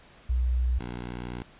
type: tone pair in turn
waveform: sine / 10% pulse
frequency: 61.74 / 60.5 Hz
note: B1 / B1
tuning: 0 / -35 cents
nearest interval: unison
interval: 35 cents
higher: first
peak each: -22 / -26 dBFS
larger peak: first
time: 0.29-0.79 / 0.79-1.43 s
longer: second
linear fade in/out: 10 ms
effects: pink hiss -54 dBFS RMS until 1.59 s + resampled to 8000 Hz